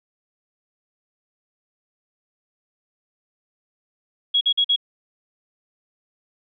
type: tone bursts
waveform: sine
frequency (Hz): 3322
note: G#7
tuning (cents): 0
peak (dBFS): -15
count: 4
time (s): 4.34-4.762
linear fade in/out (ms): 10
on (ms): 71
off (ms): 46
effects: none